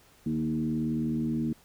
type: tone with frequency modulation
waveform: sine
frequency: 233.1 Hz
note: A#3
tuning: in tune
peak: -26 dBFS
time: 0.26-1.53 s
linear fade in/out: 5 ms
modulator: 79 Hz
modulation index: 1
effects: pink hiss -59 dBFS RMS until 1.64 s